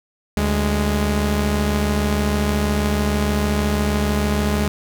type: tone pair together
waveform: sawtooth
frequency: 73.72 / 207.5 Hz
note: D2 / G#3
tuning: +7 / -1 cents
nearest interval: octave + tritone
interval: 1792 cents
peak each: -16 dBFS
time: 0.37-4.68 s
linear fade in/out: 0 ms
effects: none